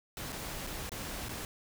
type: noise with dropouts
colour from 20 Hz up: pink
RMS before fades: -40 dBFS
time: 0.17-1.45 s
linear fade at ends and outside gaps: 1 ms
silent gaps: 0.322-0.326 / 0.667-0.671 / 0.894-0.918 / 1.286-1.292 s
effects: none